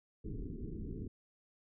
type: low-pass noise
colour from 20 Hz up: pink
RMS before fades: -42 dBFS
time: 0.24-1.08 s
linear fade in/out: 10 ms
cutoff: 430 Hz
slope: 96 dB/octave
effects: none

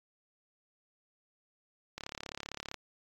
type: click train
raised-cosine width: 0.2 ms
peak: -22 dBFS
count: 28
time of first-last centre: 1.98-2.743 s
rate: 35.4 Hz
effects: AAC 48 kbps

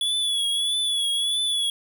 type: tone with vibrato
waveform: square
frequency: 3400 Hz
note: G#7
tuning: 40 cents sharp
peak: -22 dBFS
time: 0.01-1.7 s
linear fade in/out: 2 ms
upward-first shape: triangle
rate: 1.6 Hz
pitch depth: 57 cents each way
effects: none

